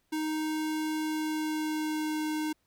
square tone with pitch glide, 311.1 to 308.2 Hz, D#4 to D#4, 0 to -16 cents, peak -30 dBFS, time 0.12-2.53 s, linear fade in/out 10 ms, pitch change -16 cents, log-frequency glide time 0.99-2.28 s, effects pink hiss -74 dBFS RMS until 2.66 s

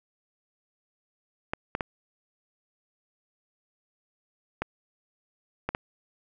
clicks, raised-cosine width 0.5 ms, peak -13 dBFS, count 6, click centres 1.535 / 1.751 / 1.808 / 4.62 / 5.69 / 5.749 s, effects none

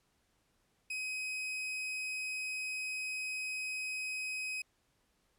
40% pulse tone, 2525 Hz, D#7, 25 cents sharp, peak -35 dBFS, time 0.9-4.62 s, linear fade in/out 5 ms, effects pink hiss -75 dBFS RMS until 5.38 s + low-pass 12000 Hz 12 dB/octave

